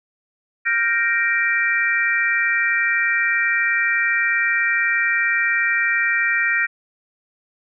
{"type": "chord", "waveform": "sine", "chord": "G minor seventh", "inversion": "third", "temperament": "equal", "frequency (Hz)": [1396.9, 1568, 1864.7, 2349], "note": ["F6", "G6", "Bb6", "D7"], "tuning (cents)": [0, 0, 0, 0], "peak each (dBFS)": [-25, -24, -19, -22], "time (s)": [0.65, 6.67], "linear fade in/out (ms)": 20, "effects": []}